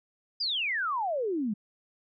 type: exponential sweep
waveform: sine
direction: down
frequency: 5040 to 196 Hz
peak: -27 dBFS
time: 0.4-1.54 s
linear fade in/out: 10 ms
effects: none